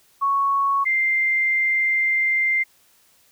sine tone pair in turn, 1108.7 / 2093 Hz, C#6 / C7, 0 / 0 cents, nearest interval major seventh, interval 1100 cents, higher second, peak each -17 / -17 dBFS, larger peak neither, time 0.21-0.85 / 0.85-2.64 s, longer second, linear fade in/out 20 ms, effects white hiss -58 dBFS RMS until 3.31 s

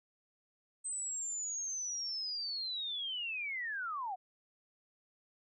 sine linear sweep, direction down, 8260 to 707 Hz, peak -36 dBFS, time 0.84-4.16 s, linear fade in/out 20 ms, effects none

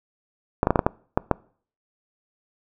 clicks, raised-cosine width 1 ms, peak -3 dBFS, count 8, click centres 0.631 / 0.671 / 0.706 / 0.758 / 0.792 / 0.865 / 1.175 / 1.313 s, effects noise-tail reverb RT60 0.5 s tail -24 dB re dry

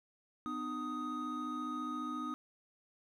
triangle tone cluster, 250.1 / 304.6 / 1249 Hz, B3 / D#4 / D#6, +22 / -37 / +6 cents, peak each -40 / -40 / -38 dBFS, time 0.46-2.34 s, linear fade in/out 0 ms, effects none

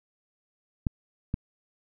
clicks, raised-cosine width 5 ms, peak -13 / -15 dBFS, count 2, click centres 0.868 / 1.341 s, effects none

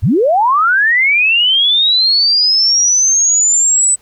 sine linear sweep, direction up, 63.7 to 8040 Hz, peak -8 dBFS, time 0.02-3.96 s, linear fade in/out 20 ms, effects pink hiss -52 dBFS RMS until 4.01 s

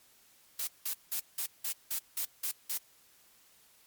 blue noise bursts, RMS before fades -34 dBFS, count 9, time 0.59-2.777 s, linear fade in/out 5 ms, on 83 ms, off 180 ms, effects white hiss -63 dBFS RMS until 3.86 s + MP3 96 kbps

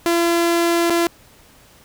sawtooth tone with dropouts, 340 Hz, F4, 46 cents flat, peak -11 dBFS, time 0.06-1.07 s, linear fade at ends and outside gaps 0 ms, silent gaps 0.898-0.905 s, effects pink hiss -49 dBFS RMS until 1.84 s

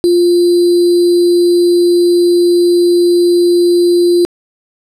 sine tone with sample-and-hold, 349.1 Hz, F4, 1 cent flat, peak -6 dBFS, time 0.04-4.25 s, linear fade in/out 0 ms, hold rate 4410 Hz, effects low-pass 11000 Hz 12 dB/octave

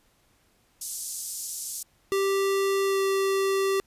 pink band-pass noise, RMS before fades -35 dBFS, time 0.81-1.83 s, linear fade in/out 5 ms, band 6100 to 12000 Hz, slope 24 dB/octave
square tone with pitch glide, 391.7 to 389.2 Hz, G4 to G4, -1 to -12 cents, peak -23 dBFS, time 2.12-3.8 s, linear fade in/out 0 ms, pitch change -11 cents, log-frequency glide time 2.85-3 s
effects pink hiss -65 dBFS RMS until 3.86 s + resampled to 32000 Hz

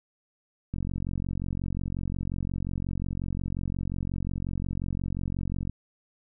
click train, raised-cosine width 5 ms, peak -19 dBFS, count 227, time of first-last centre 0.74-5.696 s, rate 45.6 Hz, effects none

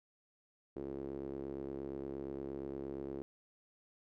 sawtooth tone with band-pass filter, 68.6 Hz, C#2, 17 cents flat, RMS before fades -43 dBFS, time 0.76-3.22 s, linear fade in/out 0 ms, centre 370 Hz, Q 4, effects none

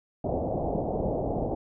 white low-pass noise, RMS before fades -29 dBFS, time 0.24-1.55 s, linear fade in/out 5 ms, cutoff 740 Hz, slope 48 dB/octave, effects none

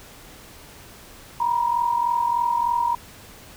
sine tone pair together, 945.7 / 989 Hz, A#5 / B5, +25 / +2 cents, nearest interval minor second, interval 77 cents, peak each -20 / -25 dBFS, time 1.4-2.95 s, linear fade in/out 5 ms, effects pink hiss -45 dBFS RMS until 3.56 s

